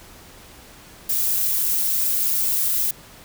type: noise with flanger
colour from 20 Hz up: violet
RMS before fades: -21 dBFS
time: 1.09-2.91 s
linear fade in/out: 5 ms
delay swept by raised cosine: 1.9 to 4.7 ms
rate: 2.9 Hz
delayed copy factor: +0.6
effects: pink hiss -45 dBFS RMS until 3.24 s